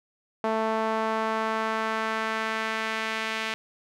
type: tone with band-pass filter sweep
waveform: sawtooth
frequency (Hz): 221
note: A3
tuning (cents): +8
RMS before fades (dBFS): -28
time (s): 0.44-3.54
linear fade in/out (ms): 0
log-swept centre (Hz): 790 to 2400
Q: 1.3
effects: none